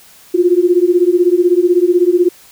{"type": "beating tone pair", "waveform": "sine", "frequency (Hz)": [346.4, 362.4], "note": ["F4", "F#4"], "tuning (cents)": [-14, -36], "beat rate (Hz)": 16, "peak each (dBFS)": -11, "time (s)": [0.34, 2.29], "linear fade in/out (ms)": 10, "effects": ["white hiss -43 dBFS RMS until 2.51 s"]}